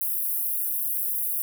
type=high-pass noise; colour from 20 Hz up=pink; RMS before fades=-27 dBFS; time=0.01-1.42 s; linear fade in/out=0 ms; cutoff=11000 Hz; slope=48 dB/octave; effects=none